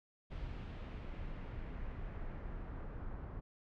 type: noise with low-pass filter sweep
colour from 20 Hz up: brown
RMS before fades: -44 dBFS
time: 0.3-3.41 s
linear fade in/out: 20 ms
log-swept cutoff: 3400 to 1300 Hz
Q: 1.3
effects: none